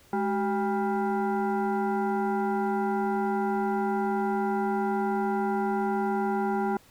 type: tone with frequency modulation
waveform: sine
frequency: 210 Hz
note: G#3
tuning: 19 cents sharp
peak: -24 dBFS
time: 0.13-6.77 s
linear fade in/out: 2 ms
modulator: 593 Hz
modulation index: 1.4
effects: pink hiss -57 dBFS RMS until 6.9 s